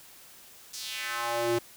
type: tone with high-pass filter sweep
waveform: square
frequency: 118 Hz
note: A#2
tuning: 22 cents sharp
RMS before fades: -31 dBFS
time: 0.73-1.59 s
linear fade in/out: 10 ms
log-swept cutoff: 6000 to 270 Hz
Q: 2
effects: white hiss -52 dBFS RMS until 1.76 s

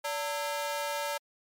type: ring-modulated tone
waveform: sawtooth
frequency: 740 Hz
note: F#5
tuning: in tune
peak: -24 dBFS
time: 0.04-1.18 s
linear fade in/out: 10 ms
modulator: 164 Hz
effects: MP3 64 kbps

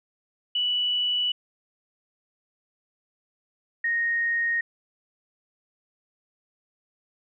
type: tone pair in turn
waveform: sine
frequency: 2956 / 1862.2 Hz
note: F#7 / A#6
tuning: -2 / -2 cents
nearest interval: minor sixth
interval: 800 cents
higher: first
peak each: -22 dBFS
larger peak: neither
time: 0.55-1.32 / 3.84-4.61 s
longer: neither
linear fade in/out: 5 ms
effects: none

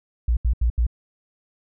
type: tone bursts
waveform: sine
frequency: 58.7 Hz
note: A#1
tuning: 13 cents sharp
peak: -16 dBFS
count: 4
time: 0.28-0.867 s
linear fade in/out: 5 ms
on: 89 ms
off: 77 ms
effects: none

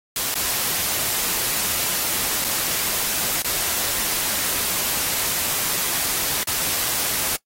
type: noise with dropouts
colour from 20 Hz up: white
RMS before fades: -23 dBFS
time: 0.16-7.36 s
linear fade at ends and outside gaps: 1 ms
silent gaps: 0.342-0.355 / 2.442-2.446 / 3.421-3.445 / 6.432-6.472 s
effects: noise-tail reverb RT60 0.1 s tail -21 dB re dry + AAC 48 kbps

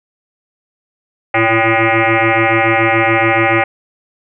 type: tone with frequency modulation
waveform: sine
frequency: 784 Hz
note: G5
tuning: in tune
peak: -9 dBFS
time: 1.34-3.64 s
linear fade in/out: 5 ms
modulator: 225 Hz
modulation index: 7.1
effects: none

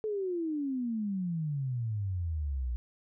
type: exponential sweep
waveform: sine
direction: down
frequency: 440 to 58.27 Hz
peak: -30 dBFS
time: 0.04-2.76 s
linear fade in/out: 0 ms
effects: none

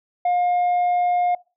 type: tone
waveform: sine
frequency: 712 Hz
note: F5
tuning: 33 cents sharp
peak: -14 dBFS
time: 0.25-1.35 s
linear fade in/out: 5 ms
effects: noise-tail reverb RT60 0.3 s tail -24 dB re dry + tanh soft clip ceiling -16 dBFS

